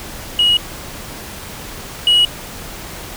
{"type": "tone pair in turn", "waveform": "sine", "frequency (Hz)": [2900, 2911], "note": ["F#7", "F#7"], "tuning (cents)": [-35, -29], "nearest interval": "unison", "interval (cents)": 6, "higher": "second", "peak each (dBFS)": [-8, -6], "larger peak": "second", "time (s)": [[0.39, 0.57], [2.07, 2.25]], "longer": "neither", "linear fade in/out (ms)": 2, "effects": ["tanh soft clip ceiling -7 dBFS", "pink hiss -31 dBFS RMS until 3.16 s"]}